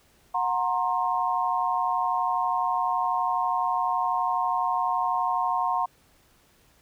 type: tone cluster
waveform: sine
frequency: 731 / 930 / 1062 Hz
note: F#5 / A#5 / C6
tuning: -21 / -4 / +25 cents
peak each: -27 dBFS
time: 0.34-5.86 s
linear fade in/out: 10 ms
effects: pink hiss -61 dBFS RMS until 6.81 s